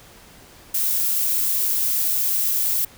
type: noise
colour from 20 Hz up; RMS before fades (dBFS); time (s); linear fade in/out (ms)
violet; -21; 0.74-2.85; 5
effects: pink hiss -47 dBFS RMS until 2.97 s